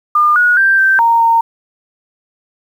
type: tone with pitch steps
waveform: sine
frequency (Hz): 1206 / 1454 / 1575 / 1560 / 926 / 919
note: D6 / F#6 / G6 / G6 / A#5 / A#5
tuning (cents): +46 / -31 / +8 / -9 / -12 / -25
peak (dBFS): -7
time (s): 0.15-1.41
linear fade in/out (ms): 5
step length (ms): 210
effects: 7-bit